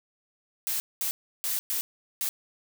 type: noise bursts at uneven times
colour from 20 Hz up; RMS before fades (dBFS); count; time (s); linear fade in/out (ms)
blue; -29; 5; 0.67-0.8 / 1.01-1.11 / 1.44-1.59 / 1.7-1.81 / 2.21-2.29; 0
effects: none